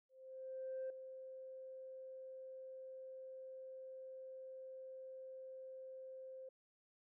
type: tone with ADSR envelope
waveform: sine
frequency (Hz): 523.3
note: C5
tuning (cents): 0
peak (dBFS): -39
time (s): 0.09-6.49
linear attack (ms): 810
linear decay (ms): 3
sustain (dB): -10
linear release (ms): 5
effects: tanh soft clip ceiling -38 dBFS